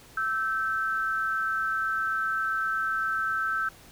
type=tone pair together; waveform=sine; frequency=1321.3 / 1549 Hz; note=E6 / G6; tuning=+4 / -21 cents; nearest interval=minor third; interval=275 cents; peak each=-28 / -28 dBFS; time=0.17-3.69 s; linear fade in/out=5 ms; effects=pink hiss -52 dBFS RMS until 3.91 s